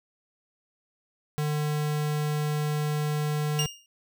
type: tone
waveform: square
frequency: 150 Hz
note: D3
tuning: 37 cents sharp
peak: -26 dBFS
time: 1.38-3.66 s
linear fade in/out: 0 ms
type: tone with exponential decay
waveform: 25% pulse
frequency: 2829 Hz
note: F7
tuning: 22 cents sharp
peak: -19 dBFS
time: 3.59-3.86 s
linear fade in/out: 1 ms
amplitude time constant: 58 ms
effects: none